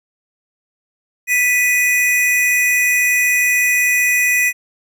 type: tone pair together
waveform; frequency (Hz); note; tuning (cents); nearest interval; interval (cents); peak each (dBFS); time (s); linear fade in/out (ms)
square; 1975.5 / 2489; B6 / D#7; 0 / 0; major third; 400; -16; 1.27-4.53; 50
effects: none